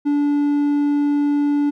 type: tone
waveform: triangle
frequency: 289.6 Hz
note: D4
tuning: 24 cents flat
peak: -13 dBFS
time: 0.05-1.71 s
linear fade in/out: 20 ms
effects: none